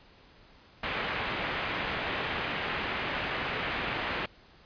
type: low-pass noise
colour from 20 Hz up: white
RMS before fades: -33 dBFS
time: 0.83-4.26 s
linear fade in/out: 5 ms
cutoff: 2800 Hz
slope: 24 dB/octave
effects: pink hiss -57 dBFS RMS until 4.65 s + resampled to 11025 Hz

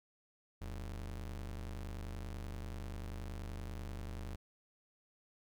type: ring-modulated tone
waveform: square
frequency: 61.4 Hz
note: B1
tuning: 9 cents flat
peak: -39 dBFS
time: 0.61-4.36 s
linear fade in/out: 10 ms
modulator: 25.2 Hz
effects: none

